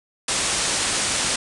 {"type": "low-pass noise", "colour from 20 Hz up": "white", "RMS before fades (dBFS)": -23, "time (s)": [0.28, 1.36], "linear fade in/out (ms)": 5, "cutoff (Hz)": 9700, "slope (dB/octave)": 96, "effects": []}